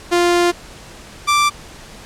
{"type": "tone pair in turn", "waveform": "sawtooth", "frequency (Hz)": [349.2, 1174.6], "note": ["F4", "D6"], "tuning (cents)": [0, 0], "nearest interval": "octave + major sixth", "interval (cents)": 2100, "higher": "second", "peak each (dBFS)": -8, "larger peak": "neither", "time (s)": [[0.11, 0.52], [1.27, 1.5]], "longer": "first", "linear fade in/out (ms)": 20, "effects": ["pink hiss -38 dBFS RMS until 2.05 s", "low-pass 9000 Hz 12 dB/octave"]}